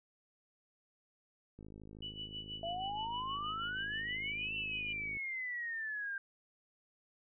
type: click train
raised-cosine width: 3 ms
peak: -39 dBFS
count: 190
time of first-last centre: 1.59-5.17 s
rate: 52.8 Hz
type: tone with tremolo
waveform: sine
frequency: 2960 Hz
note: F#7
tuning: in tune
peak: -40 dBFS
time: 2.02-4.93 s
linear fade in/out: 5 ms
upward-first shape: sine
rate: 6.3 Hz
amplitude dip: 80%
type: exponential two-way sweep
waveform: sine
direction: up then down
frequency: 659.3 to 2705 to 1578 Hz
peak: -37 dBFS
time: 2.63-6.18 s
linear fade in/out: 2 ms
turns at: 4.54 s
effects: none